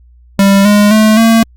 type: tone with pitch steps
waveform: square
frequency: 197.3 / 206.6 / 216.4 / 226.6 Hz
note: G3 / G#3 / A3 / A#3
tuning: +11 / -9 / -29 / -49 cents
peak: -5 dBFS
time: 0.39-1.43 s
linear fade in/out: 2 ms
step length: 260 ms
effects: added 60 Hz sine -39 dBFS peak until 1.56 s + Opus 48 kbps